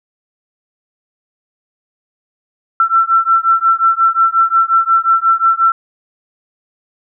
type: beating tone pair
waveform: sine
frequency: 1341 / 1346.6 Hz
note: E6 / E6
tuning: +29 / +36 cents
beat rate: 5.6 Hz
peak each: -12 dBFS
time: 2.8-5.72 s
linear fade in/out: 2 ms
effects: none

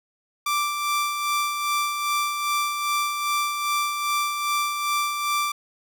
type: tone with tremolo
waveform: sawtooth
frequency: 1174.7 Hz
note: D6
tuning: in tune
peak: -17 dBFS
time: 0.46-5.52 s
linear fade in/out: 5 ms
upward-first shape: sine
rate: 2.5 Hz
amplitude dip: 45%
effects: none

